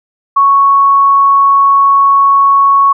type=tone; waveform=sine; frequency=1108.7 Hz; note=C#6; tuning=in tune; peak=-4 dBFS; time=0.36-2.93 s; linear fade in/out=10 ms; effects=none